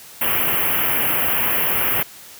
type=band-stop noise; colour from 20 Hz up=white; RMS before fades=-19 dBFS; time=0.21-2.03 s; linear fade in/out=5 ms; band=3100 to 11000 Hz; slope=96 dB/octave; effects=white hiss -41 dBFS RMS until 2.39 s + high-pass 60 Hz 12 dB/octave